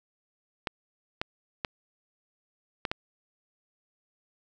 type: clicks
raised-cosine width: 0.3 ms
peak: -13 dBFS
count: 5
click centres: 0.672 / 1.215 / 1.648 / 2.852 / 2.915 s
effects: none